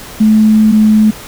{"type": "tone pair in turn", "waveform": "sine", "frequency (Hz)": [216.4, 215.2], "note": ["A3", "A3"], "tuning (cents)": [-29, -38], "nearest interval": "unison", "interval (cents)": 9, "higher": "first", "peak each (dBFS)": -4, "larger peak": "neither", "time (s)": [[0.2, 0.72], [0.72, 1.11]], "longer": "first", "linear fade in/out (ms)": 10, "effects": ["pink hiss -30 dBFS RMS until 1.27 s"]}